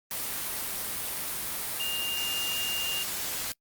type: tone in noise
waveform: sine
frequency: 2813 Hz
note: F7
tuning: 12 cents sharp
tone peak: -30 dBFS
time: 1.8-3.03 s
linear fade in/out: 0 ms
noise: white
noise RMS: -33 dBFS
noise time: 0.11-3.52 s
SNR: 0 dB
effects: noise-tail reverb RT60 0.1 s tail -26 dB re dry + Opus 32 kbps